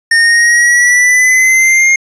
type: exponential sweep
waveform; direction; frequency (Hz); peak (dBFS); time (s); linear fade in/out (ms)
square; up; 1826 to 2136; -6; 0.11-1.96; 5
effects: resampled to 22050 Hz + 8-bit